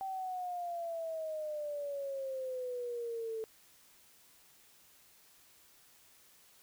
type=exponential sweep; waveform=sine; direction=down; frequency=777 to 440 Hz; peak=-36 dBFS; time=0.01-3.44 s; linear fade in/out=0 ms; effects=white hiss -63 dBFS RMS until 6.62 s